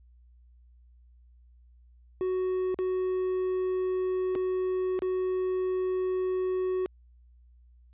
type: tone with dropouts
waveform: triangle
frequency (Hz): 370.8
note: F#4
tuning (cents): +4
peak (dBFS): -24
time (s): 2.21-6.86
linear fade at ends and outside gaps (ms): 0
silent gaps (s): 2.744-2.789 / 4.352-4.358 / 4.991-5.021
effects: added 60 Hz sine -54 dBFS peak until 7.93 s + resampled to 8000 Hz

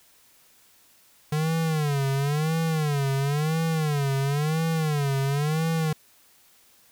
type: tone with vibrato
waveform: square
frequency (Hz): 149.2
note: D3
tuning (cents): +28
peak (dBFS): -23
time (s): 1.32-5.93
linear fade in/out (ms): 5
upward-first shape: sine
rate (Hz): 0.97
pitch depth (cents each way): 160
effects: white hiss -58 dBFS RMS until 6.91 s

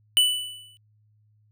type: tone with exponential decay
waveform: square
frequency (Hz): 2978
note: F#7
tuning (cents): +11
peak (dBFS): -14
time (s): 0.17-0.77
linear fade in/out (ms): 0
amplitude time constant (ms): 130
effects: added 106 Hz sine -59 dBFS peak until 1.51 s

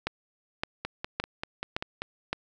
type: two click trains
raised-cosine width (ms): 0.3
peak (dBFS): -12 / -16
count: 5 / 7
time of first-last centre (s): 0.07-2.33 / 0.85-2.02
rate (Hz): 1.77 / 5.13
effects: none

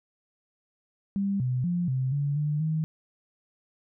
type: tone with pitch steps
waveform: sine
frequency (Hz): 198.1 / 126.5 / 175.4 / 130.3 / 142.9 / 149 / 157.4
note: G3 / B2 / F3 / C3 / D3 / D3 / D#3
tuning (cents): +18 / +42 / +8 / -7 / -47 / +25 / +20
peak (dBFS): -24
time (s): 1.16-2.84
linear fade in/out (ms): 0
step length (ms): 240
effects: none

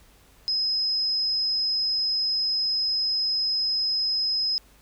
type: tone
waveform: sine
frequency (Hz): 5090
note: D#8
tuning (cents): +39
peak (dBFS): -22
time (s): 0.48-4.58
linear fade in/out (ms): 0
effects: added 50 Hz sine -57 dBFS peak until 4.81 s + pink hiss -57 dBFS RMS until 4.81 s

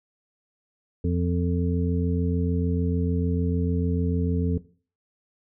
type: harmonic tone with a mistuned harmonic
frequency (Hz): 86.7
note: F2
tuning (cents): -12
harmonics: 1 / 2 / 3 / 5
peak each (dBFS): -24 / -27 / -29 / -31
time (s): 1.04-4.58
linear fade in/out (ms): 5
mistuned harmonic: 5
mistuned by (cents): +27
effects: noise-tail reverb RT60 0.4 s tail -17 dB re dry

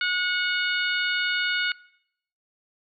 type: harmonic tone with a mistuned harmonic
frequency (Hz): 727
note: F#5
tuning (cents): -31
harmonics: 2 / 3 / 4 / 5 / 6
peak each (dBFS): -25 / -29 / -31 / -33 / -35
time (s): 0.01-1.72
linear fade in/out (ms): 2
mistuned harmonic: 3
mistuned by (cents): +19
effects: noise-tail reverb RT60 0.7 s tail -21 dB re dry

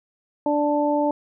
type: harmonic tone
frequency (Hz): 293.7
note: D4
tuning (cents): 0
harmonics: 1 / 2 / 3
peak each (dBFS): -22 / -22 / -24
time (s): 0.46-1.11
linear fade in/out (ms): 2
effects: none

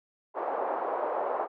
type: band-pass noise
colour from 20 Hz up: white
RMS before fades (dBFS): -31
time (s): 0.34-1.48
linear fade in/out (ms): 50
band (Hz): 430 to 920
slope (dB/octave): 24
effects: none

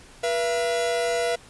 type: tone pair together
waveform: 45% pulse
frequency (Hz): 482.8 / 675.6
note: B4 / E5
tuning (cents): -39 / +42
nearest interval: tritone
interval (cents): 581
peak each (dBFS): -25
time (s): 0.23-1.36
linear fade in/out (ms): 10
effects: pink hiss -49 dBFS RMS until 1.49 s + resampled to 24000 Hz

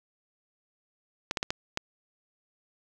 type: clicks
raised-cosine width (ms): 0.2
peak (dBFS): -11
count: 5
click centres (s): 1.311 / 1.372 / 1.429 / 1.505 / 1.774
effects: none

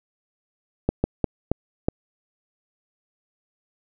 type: slowing click train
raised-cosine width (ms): 2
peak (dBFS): -6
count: 5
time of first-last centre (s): 0.89-1.885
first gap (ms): 150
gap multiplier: 1.35
effects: none

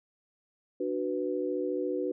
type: chord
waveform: sine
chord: B minor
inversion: first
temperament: just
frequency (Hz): 296.3 / 370.4 / 493.9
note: D4 / F#4 / B4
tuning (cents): +15 / +2 / 0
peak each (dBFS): -34 / -32 / -33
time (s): 0.8-2.12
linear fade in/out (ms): 5
effects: none

